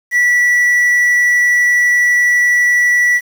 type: tone with quantisation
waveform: triangle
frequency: 1952 Hz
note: B6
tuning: 21 cents flat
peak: -7 dBFS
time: 0.11-3.21 s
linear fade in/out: 50 ms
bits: 6
effects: none